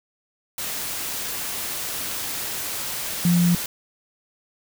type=tone in noise; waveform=sine; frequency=174.2 Hz; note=F3; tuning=4 cents flat; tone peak=-15 dBFS; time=3.25-3.55 s; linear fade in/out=2 ms; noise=white; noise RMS=-29 dBFS; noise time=0.58-3.66 s; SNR=+11 dB; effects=none

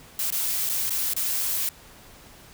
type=noise with dropouts; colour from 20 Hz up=blue; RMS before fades=-26 dBFS; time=0.19-1.69 s; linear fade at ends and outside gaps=2 ms; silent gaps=0.304-0.323 / 0.692-0.696 / 0.896-0.905 / 1.136-1.164 s; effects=pink hiss -49 dBFS RMS until 2.53 s

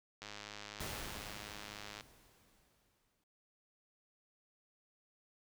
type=click train; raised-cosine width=0.2 ms; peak=-29 dBFS; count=187; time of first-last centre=0.22-2.008 s; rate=104 Hz
type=noise with exponential decay; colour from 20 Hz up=pink; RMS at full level=-42 dBFS; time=0.8-3.24 s; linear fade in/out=5 ms; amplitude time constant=530 ms
effects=none

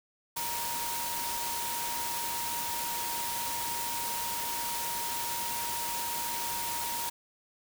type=tone in noise; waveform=sine; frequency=940 Hz; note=A#5; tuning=14 cents sharp; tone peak=-36 dBFS; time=0.36-7.1 s; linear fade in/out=10 ms; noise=white; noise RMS=-35 dBFS; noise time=0.36-7.1 s; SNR=-4 dB; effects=none

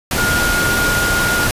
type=tone in noise; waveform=sine; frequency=1424 Hz; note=F6; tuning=33 cents sharp; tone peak=-16 dBFS; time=0.18-1.47 s; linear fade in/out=2 ms; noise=pink; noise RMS=-18 dBFS; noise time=0.11-1.51 s; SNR=-1 dB; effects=resampled to 32000 Hz

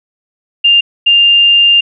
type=tone pair in turn; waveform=sine; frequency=2800 / 2800 Hz; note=F7 / F7; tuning=+4 / +4 cents; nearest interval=unison; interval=0 cents; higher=neither; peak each=-4 dBFS; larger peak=neither; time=0.64-0.81 / 1.06-1.81 s; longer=second; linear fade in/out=10 ms; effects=none

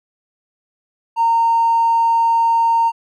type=tone; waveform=triangle; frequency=920 Hz; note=A#5; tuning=23 cents flat; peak=-8 dBFS; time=1.16-2.92 s; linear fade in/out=50 ms; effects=tanh soft clip ceiling -9 dBFS

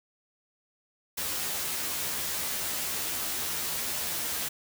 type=noise with comb filter; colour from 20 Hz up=white; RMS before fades=-32 dBFS; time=1.17-4.49 s; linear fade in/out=10 ms; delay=13 ms; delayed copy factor=+0.9; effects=none

